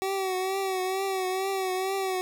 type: tone with vibrato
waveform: 25% pulse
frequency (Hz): 379.8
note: F#4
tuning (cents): +45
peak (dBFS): -23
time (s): 0.02-2.21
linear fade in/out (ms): 0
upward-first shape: triangle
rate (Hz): 2.2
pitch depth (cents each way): 57
effects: none